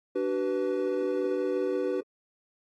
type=chord; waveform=triangle; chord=B minor; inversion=first; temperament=equal with one note detuned; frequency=293.7 / 379.7 / 493.9 Hz; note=D4 / F#4 / B4; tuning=0 / +45 / 0 cents; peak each=-31 / -27 / -28 dBFS; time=0.15-2.01 s; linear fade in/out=10 ms; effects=AAC 32 kbps